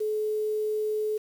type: tone with quantisation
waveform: sine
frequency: 427.7 Hz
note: A4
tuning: 49 cents flat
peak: -25 dBFS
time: 0-1.18 s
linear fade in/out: 10 ms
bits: 8
effects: none